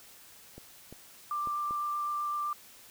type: clicks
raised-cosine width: 2 ms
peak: -32 dBFS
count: 4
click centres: 0.58 / 0.926 / 1.473 / 1.709 s
type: tone with vibrato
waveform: sine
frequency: 1183 Hz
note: D6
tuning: 12 cents sharp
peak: -30 dBFS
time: 1.31-2.53 s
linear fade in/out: 2 ms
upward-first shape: sine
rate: 7.9 Hz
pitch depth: 9 cents each way
effects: white hiss -54 dBFS RMS until 2.9 s